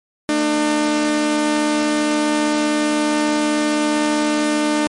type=tone pair together; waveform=sawtooth; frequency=224.7 / 300 Hz; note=A3 / D4; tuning=+37 / +37 cents; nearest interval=perfect fourth; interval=500 cents; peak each=-21 / -12 dBFS; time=0.29-4.87 s; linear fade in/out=0 ms; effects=MP3 48 kbps